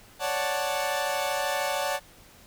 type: chord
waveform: sawtooth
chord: D major seventh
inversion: third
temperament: equal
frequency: 554.4 / 587.3 / 740 / 880 Hz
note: C#5 / D5 / F#5 / A5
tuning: 0 / 0 / 0 / 0 cents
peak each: -28 dBFS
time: 0.19-2 s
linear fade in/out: 50 ms
effects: pink hiss -53 dBFS RMS until 2.46 s